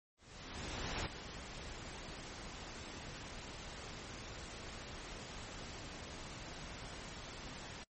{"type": "noise with ADSR envelope", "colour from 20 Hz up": "pink", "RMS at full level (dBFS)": -39, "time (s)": [0.17, 7.84], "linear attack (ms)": 880, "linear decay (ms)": 25, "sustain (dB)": -9, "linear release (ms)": 9, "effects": ["noise-tail reverb RT60 0.1 s tail -26 dB re dry", "MP3 32 kbps"]}